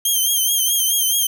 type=tone with vibrato; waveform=5% pulse; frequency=3169 Hz; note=G7; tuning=18 cents sharp; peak=-8 dBFS; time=0.05-1.27 s; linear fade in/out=5 ms; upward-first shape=triangle; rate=4.7 Hz; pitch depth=71 cents each way; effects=none